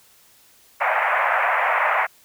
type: band-pass noise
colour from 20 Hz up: pink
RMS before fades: -20 dBFS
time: 0.8-2.07 s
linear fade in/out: 20 ms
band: 620 to 2300 Hz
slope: 48 dB/octave
effects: white hiss -54 dBFS RMS until 2.24 s